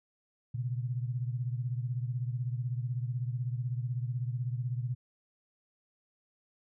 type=beating tone pair; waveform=sine; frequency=120.4 / 136.4 Hz; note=B2 / C#3; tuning=-44 / -28 cents; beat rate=16 Hz; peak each=-32 / -37 dBFS; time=0.54-4.95 s; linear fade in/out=10 ms; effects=none